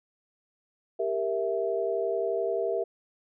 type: chord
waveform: sine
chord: E diminished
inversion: first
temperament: equal with one note detuned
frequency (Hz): 394.7 / 466.2 / 659.3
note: G4 / Bb4 / E5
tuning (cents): +12 / 0 / 0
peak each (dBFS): -30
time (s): 0.99-2.84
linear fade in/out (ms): 10
effects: none